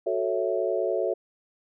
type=chord; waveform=sine; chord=F# minor seventh; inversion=none; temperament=equal; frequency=370 / 440 / 554.4 / 659.3 Hz; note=F#4 / A4 / C#5 / E5; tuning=0 / 0 / 0 / 0 cents; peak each=-29 dBFS; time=0.06-1.14 s; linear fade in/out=10 ms; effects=none